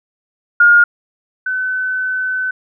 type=tone pair in turn; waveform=sine; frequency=1422 / 1513.6 Hz; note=F6 / F#6; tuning=+31 / +39 cents; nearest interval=minor second; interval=108 cents; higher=second; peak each=-5 / -16 dBFS; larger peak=first; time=0.6-0.84 / 1.46-2.51 s; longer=second; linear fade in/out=5 ms; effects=none